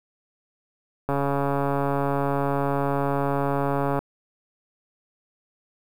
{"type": "click train", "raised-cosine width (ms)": 1, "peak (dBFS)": -11, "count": 407, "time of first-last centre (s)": [1.09, 3.99], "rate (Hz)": 140, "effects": ["7-bit"]}